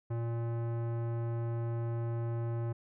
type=tone with tanh clipping; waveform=sine; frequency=116.54 Hz; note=A#2; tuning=in tune; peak=-34 dBFS; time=0.1-2.73 s; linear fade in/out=10 ms; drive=18 dB; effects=none